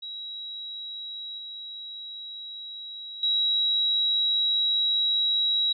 sine tone with level steps, 3865 Hz, B7, 38 cents flat, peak -34 / -36 / -21 dBFS, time 0.02-5.73 s, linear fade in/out 10 ms, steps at 1.38 / 3.23 s, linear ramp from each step 2 ms, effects none

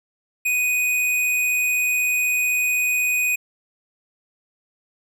square tone, 2489 Hz, D#7, in tune, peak -19 dBFS, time 0.45-3.36 s, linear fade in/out 10 ms, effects none

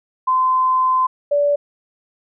sine tone pair in turn, 1030 / 578.1 Hz, C6 / D5, -28 / -27 cents, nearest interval minor seventh, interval 999 cents, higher first, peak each -13 dBFS, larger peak neither, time 0.27-1.07 / 1.31-1.56 s, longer first, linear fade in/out 10 ms, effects none

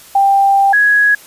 sine tone pair in turn, 790 / 1668.2 Hz, G5 / G#6, +13 / +7 cents, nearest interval octave + minor second, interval 1294 cents, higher second, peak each -7 dBFS, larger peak neither, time 0.15-0.73 / 0.73-1.15 s, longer first, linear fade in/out 5 ms, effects white hiss -39 dBFS RMS until 1.26 s + resampled to 32000 Hz

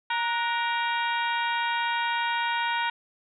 harmonic tone with a mistuned harmonic, 468.1 Hz, A#4, 7 cents sharp, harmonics 2 / 3 / 4 / 5 / 6 / 7 / 8, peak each -27 / -31 / -33 / -35 / -37 / -38 / -39 dBFS, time 0.1-2.9 s, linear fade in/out 5 ms, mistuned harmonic 3, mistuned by +76 cents, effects none

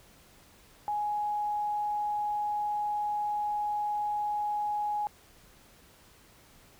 sine tone, 834 Hz, G#5, 7 cents sharp, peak -28 dBFS, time 0.88-5.07 s, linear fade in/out 0 ms, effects pink hiss -58 dBFS RMS until 6.79 s

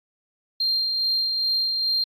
sine tone with tremolo, 4186 Hz, C8, in tune, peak -18 dBFS, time 0.6-2.04 s, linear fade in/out 5 ms, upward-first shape sine, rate 2.4 Hz, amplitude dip 35%, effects tanh soft clip ceiling -16 dBFS + AAC 48 kbps

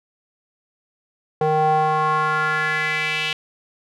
square tone with band-pass filter sweep, 154.9 Hz, D#3, 7 cents flat, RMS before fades -20 dBFS, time 1.41-3.33 s, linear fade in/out 2 ms, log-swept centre 610 to 2900 Hz, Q 3.7, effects none

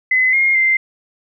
sine tone with pitch steps, 2030 / 2136 / 2085 Hz, B6 / C7 / C7, +47 / +35 / -7 cents, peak -11 dBFS, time 0.11-0.77 s, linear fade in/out 5 ms, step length 220 ms, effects none

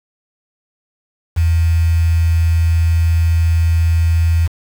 sine tone with quantisation, 82.9 Hz, E2, 10 cents sharp, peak -10 dBFS, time 1.36-4.48 s, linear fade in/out 20 ms, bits 5, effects none

